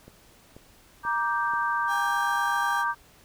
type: click train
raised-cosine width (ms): 2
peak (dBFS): -32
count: 4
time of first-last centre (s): 0.08-1.536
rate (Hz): 2.06
type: chord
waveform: sine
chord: G minor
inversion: first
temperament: just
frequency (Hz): 940.8 / 1176 / 1568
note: Bb5 / D6 / G6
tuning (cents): +16 / +2 / 0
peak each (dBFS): -28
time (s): 1.03-2.95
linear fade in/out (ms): 50
type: tone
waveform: 35% pulse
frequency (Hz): 808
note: G#5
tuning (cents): -48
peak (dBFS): -29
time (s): 1.87-2.85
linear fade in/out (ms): 50
effects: pink hiss -56 dBFS RMS until 3.24 s